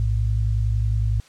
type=tone pair together; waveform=sine; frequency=57.47 / 108.4 Hz; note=A#1 / A2; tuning=-24 / -25 cents; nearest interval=major seventh; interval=1099 cents; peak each=-21 dBFS; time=0-1.2 s; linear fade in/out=0 ms; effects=white hiss -52 dBFS RMS until 1.28 s + low-pass 7000 Hz 12 dB/octave